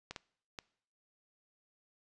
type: clicks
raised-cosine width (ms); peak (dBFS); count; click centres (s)
0.2; -24; 3; 0.11 / 0.162 / 0.588
effects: noise-tail reverb RT60 0.6 s tail -22 dB re dry + resampled to 22050 Hz